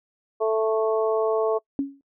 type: harmonic tone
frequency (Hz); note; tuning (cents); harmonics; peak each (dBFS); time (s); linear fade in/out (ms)
220.3; A3; +2; 2 / 3 / 4 / 5; -21 / -25 / -33 / -31; 0.4-1.59; 20
type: tone with exponential decay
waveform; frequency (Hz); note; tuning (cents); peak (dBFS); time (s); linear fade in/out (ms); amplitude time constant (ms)
sine; 277.2; C#4; 0; -18; 1.79-2.01; 1; 46
effects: noise-tail reverb RT60 0.1 s tail -25 dB re dry